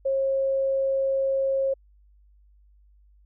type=tone; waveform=sine; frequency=540 Hz; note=C#5; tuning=45 cents flat; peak=-21 dBFS; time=0.05-1.74 s; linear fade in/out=10 ms; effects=added 50 Hz sine -54 dBFS peak until 3.25 s